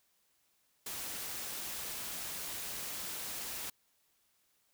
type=noise; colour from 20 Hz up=white; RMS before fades=-41 dBFS; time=0.86-3.7 s; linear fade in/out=5 ms; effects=white hiss -74 dBFS RMS until 4.73 s